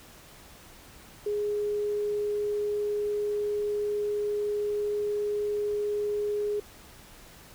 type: tone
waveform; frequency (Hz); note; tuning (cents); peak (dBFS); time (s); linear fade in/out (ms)
sine; 415.3; G#4; 0; -26; 1.26-6.6; 5
effects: pink hiss -51 dBFS RMS until 7.54 s